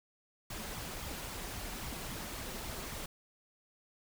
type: noise with flanger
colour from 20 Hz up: pink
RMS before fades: -42 dBFS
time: 0.5-3.06 s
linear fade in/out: 5 ms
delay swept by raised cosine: 0.88 to 5.58 ms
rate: 3.7 Hz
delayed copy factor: +0.5
effects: none